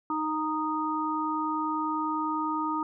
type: harmonic tone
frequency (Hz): 310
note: D#4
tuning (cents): -6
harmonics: 1 / 3 / 4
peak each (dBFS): -31 / -31 / -31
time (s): 0.1-2.83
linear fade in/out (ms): 2
effects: none